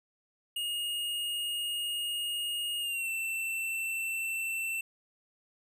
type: tone with pitch glide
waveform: square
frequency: 2858 to 2682 Hz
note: F7 to E7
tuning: +39 to +29 cents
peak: -32 dBFS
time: 0.56-4.81 s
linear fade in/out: 5 ms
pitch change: -110 cents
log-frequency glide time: 2.8-3.09 s
effects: none